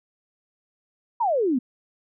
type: exponential sweep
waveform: sine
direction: down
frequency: 990 to 233.1 Hz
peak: -19 dBFS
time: 1.2-1.59 s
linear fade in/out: 10 ms
effects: none